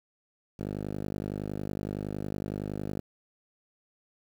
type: tone with band-pass filter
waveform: 5% pulse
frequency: 50.8 Hz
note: G#1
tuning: 38 cents flat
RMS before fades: -35 dBFS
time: 0.59-3.01 s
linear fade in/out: 5 ms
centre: 170 Hz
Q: 0.75
effects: 9-bit